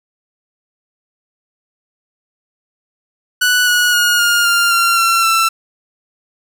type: tone with pitch steps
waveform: sawtooth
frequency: 1480 / 1458.8 / 1437.9 / 1417.3 / 1396.9 / 1376.9 / 1357.2 / 1337.7 Hz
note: F#6 / F#6 / F#6 / F6 / F6 / F6 / F6 / E6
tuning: 0 / -25 / -50 / +25 / 0 / -25 / -50 / +25 cents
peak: -7 dBFS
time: 3.41-5.49 s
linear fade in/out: 10 ms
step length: 260 ms
effects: none